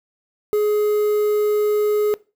triangle tone with quantisation, 420 Hz, G#4, 19 cents sharp, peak -13 dBFS, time 0.53-2.14 s, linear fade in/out 0 ms, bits 6, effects noise-tail reverb RT60 0.3 s tail -21 dB re dry

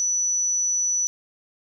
sine tone, 5940 Hz, F#8, 6 cents sharp, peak -20 dBFS, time 0-1.07 s, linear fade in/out 0 ms, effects none

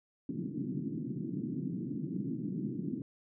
white band-pass noise, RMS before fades -37 dBFS, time 0.29-3.02 s, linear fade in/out 2 ms, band 130 to 320 Hz, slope 48 dB/octave, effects none

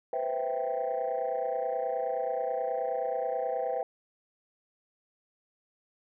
sine chord, C major seventh, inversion third, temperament equal, 493.9 / 523.3 / 659.3 / 784 Hz, B4 / C5 / E5 / G5, 0 / 0 / 0 / 0 cents, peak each -33 dBFS, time 0.13-3.83 s, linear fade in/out 2 ms, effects tanh soft clip ceiling -22 dBFS

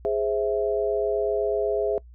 sine chord, Ab augmented, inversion none, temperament equal, 415.3 / 523.3 / 659.3 Hz, Ab4 / C5 / E5, 0 / 0 / 0 cents, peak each -24 / -29 / -26 dBFS, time 0.05-1.98 s, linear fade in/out 0 ms, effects noise-tail reverb RT60 0.1 s tail -24 dB re dry + added 60 Hz sine -44 dBFS peak until 2.14 s

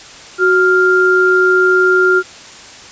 sine tone pair together, 370.3 / 1396.9 Hz, F#4 / F6, +1 / 0 cents, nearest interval octave + major seventh, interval 2299 cents, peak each -11 / -10 dBFS, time 0.38-2.23 s, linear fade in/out 50 ms, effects white hiss -35 dBFS RMS until 2.91 s + resampled to 16000 Hz

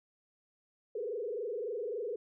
sine tone with frequency modulation, 450.7 Hz, A4, 42 cents sharp, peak -34 dBFS, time 0.95-2.16 s, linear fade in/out 5 ms, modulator 23.6 Hz, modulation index 2.1, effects none

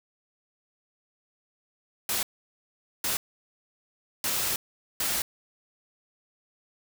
white noise bursts at uneven times, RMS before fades -28 dBFS, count 4, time 2.09-2.23 / 3.04-3.17 / 4.24-4.56 / 5-5.22 s, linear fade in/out 2 ms, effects none

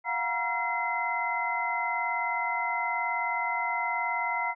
sine tone cluster, 706 / 745 / 949 / 1364 / 2052 Hz, F5 / F#5 / A#5 / F6 / C7, +19 / +12 / +31 / -41 / -34 cents, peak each -36 / -38 / -30 / -37 / -31 dBFS, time 0.04-4.55 s, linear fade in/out 50 ms, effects none

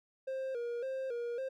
triangle tone with vibrato, 501 Hz, B4, 25 cents sharp, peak -33 dBFS, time 0.27-1.49 s, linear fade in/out 10 ms, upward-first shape square, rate 1.8 Hz, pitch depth 93 cents each way, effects none

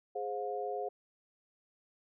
sine chord, F minor, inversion first, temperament equal with one note detuned, 415.3 / 523.3 / 715.2 Hz, Ab4 / C5 / F5, 0 / 0 / +41 cents, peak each -38 / -40 / -38 dBFS, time 0.15-0.89 s, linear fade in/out 10 ms, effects none

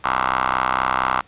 10% pulse ring-modulated tone, 64.3 Hz, C2, 30 cents flat, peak -7 dBFS, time 0.04-1.21 s, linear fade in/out 5 ms, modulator 1110 Hz, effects pink hiss -52 dBFS RMS until 1.27 s + resampled to 8000 Hz

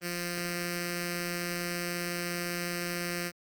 5% pulse tone with notch filter, 174.61 Hz, F3, in tune, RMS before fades -34 dBFS, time 0.01-3.32 s, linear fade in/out 50 ms, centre 910 Hz, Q 0.63, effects Opus 24 kbps

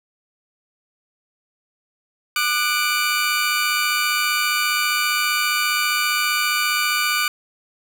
25% pulse tone cluster, 1207 / 1478 / 2319 Hz, D6 / F#6 / D7, +47 / -2 / -22 cents, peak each -19 dBFS, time 2.36-7.28 s, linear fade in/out 2 ms, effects none

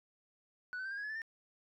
sine tone with pitch steps, 1480 / 1522.5 / 1566.2 / 1611.2 / 1657.4 / 1705 / 1753.9 / 1804.3 Hz, F#6 / F#6 / G6 / G6 / G#6 / G#6 / A6 / A6, 0 / +49 / -2 / +47 / -4 / +45 / -6 / +43 cents, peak -36 dBFS, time 0.73-1.218 s, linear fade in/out 0 ms, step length 61 ms, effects tanh soft clip ceiling -37 dBFS

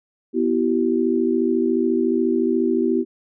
sine chord, E minor, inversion second, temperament equal with one note detuned, 246.9 / 329.6 / 383.7 Hz, B3 / E4 / G4, 0 / 0 / -37 cents, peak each -21 dBFS, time 0.33-3.05 s, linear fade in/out 50 ms, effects none

